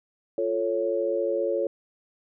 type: chord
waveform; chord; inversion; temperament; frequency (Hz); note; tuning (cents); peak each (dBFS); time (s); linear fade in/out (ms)
sine; F augmented; none; equal; 349.2 / 440 / 554.4; F4 / A4 / C#5; 0 / 0 / 0; -29 / -28 / -26; 0.38-1.67; 2
effects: none